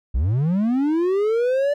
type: linear sweep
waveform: triangle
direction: up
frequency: 51.8 to 587.3 Hz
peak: -15 dBFS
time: 0.14-1.74 s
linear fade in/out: 10 ms
effects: none

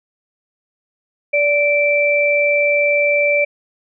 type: tone pair together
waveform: sine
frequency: 581.1 / 2338 Hz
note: D5 / D7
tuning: -18 / -8 cents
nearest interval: 2 octaves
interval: 2410 cents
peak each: -15 dBFS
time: 1.33-3.45 s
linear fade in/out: 10 ms
effects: none

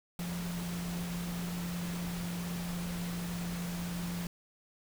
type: tone in noise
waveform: sine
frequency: 174.1 Hz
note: F3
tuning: 5 cents flat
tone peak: -35 dBFS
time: 0.19-4.27 s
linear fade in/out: 2 ms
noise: pink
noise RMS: -43 dBFS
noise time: 0.19-4.27 s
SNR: +5 dB
effects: none

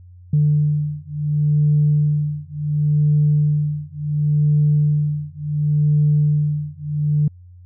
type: beating tone pair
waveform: sine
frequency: 148.6 / 149.3 Hz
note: D3 / D3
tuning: +21 / +29 cents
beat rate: 0.7 Hz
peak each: -17 dBFS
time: 0.33-7.28 s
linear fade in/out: 5 ms
effects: tanh soft clip ceiling -7 dBFS + added 89 Hz sine -40 dBFS peak until 7.65 s

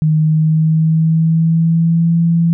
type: tone with pitch glide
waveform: sine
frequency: 155.56 to 167.69 Hz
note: D#3 to E3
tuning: 0 to +30 cents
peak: -9 dBFS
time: 0.02-2.53 s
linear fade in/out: 0 ms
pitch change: +130 cents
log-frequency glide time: 0.19-2.15 s
effects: none

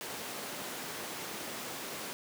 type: high-pass noise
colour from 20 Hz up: pink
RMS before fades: -41 dBFS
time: 0.01-2.13 s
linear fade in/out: 0 ms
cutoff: 250 Hz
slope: 12 dB/octave
effects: none

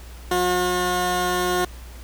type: tone pair together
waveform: 15% pulse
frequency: 180.27 / 359.8 Hz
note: F#3 / F#4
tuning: -45 / -48 cents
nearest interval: octave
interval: 1197 cents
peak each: -22 / -14 dBFS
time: 0.31-1.65 s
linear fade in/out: 5 ms
effects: added 60 Hz sine -37 dBFS peak until 2.03 s + pink hiss -46 dBFS RMS until 2.03 s

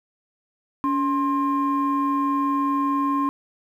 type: tone pair together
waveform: sine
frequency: 282.8 / 1058 Hz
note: C#4 / C6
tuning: +35 / +19 cents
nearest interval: octave + major seventh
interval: 2284 cents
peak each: -21 dBFS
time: 0.84-3.29 s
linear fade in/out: 0 ms
effects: tanh soft clip ceiling -14 dBFS + 9-bit

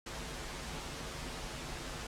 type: noise with comb filter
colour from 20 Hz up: pink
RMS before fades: -42 dBFS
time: 0.06-2.07 s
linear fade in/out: 5 ms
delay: 10 ms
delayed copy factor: -0.7
effects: low-pass 8000 Hz 12 dB/octave

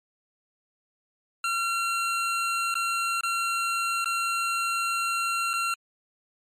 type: tone with dropouts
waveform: 25% pulse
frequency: 1367 Hz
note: F6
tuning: 37 cents flat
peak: -21 dBFS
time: 1.44-5.74 s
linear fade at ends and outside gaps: 2 ms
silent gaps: 2.742-2.753 / 3.209-3.234 / 4.045-4.057 / 5.533-5.537 s
effects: low-pass 11000 Hz 12 dB/octave + MP3 64 kbps

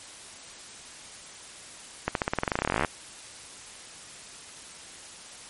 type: accelerating click train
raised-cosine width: 0.5 ms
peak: -9 dBFS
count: 24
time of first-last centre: 2.08-2.848 s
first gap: 72 ms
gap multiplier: 0.92
effects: white hiss -45 dBFS RMS until 5.49 s + MP3 48 kbps

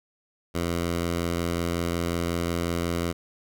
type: tone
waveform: 10% pulse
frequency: 85.5 Hz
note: F2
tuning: 36 cents flat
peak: -17 dBFS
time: 0.54-3.13 s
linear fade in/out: 20 ms
effects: none

